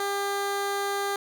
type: tone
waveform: 15% pulse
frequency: 400 Hz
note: G4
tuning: 35 cents sharp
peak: -20 dBFS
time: 0-1.16 s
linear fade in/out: 2 ms
effects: none